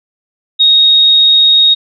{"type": "tone", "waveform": "sine", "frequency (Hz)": 3746, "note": "A#7", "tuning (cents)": 8, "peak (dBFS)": -4, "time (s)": [0.59, 1.75], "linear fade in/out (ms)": 20, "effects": []}